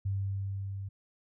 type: tone with level ramp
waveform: sine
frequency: 98 Hz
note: G2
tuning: in tune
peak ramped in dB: -28 to -36 dBFS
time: 0.05-0.89 s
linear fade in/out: 10 ms
effects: none